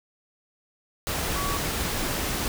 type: tone in noise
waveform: sine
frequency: 1133 Hz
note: C#6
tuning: 37 cents sharp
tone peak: -30 dBFS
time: 1.36-1.57 s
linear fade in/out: 0 ms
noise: pink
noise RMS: -28 dBFS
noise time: 1.07-2.48 s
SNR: -5 dB
effects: none